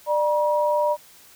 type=tone pair together; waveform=sine; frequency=596 / 956.9 Hz; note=D5 / A#5; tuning=+25 / +45 cents; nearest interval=minor sixth; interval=820 cents; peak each=-20 / -22 dBFS; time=0.06-0.97 s; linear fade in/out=50 ms; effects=white hiss -50 dBFS RMS until 1.35 s